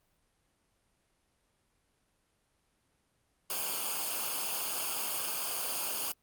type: noise with comb filter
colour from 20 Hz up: white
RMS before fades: -34 dBFS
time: 3.5-6.12 s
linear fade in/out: 2 ms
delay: 0.52 ms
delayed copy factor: -0.8
effects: pink hiss -74 dBFS RMS until 6.22 s + Opus 32 kbps